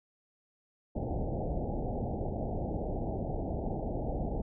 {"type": "low-pass noise", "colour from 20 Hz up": "pink", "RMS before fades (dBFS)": -34, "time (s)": [0.95, 4.42], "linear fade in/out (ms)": 10, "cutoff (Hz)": 820, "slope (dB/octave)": 96, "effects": []}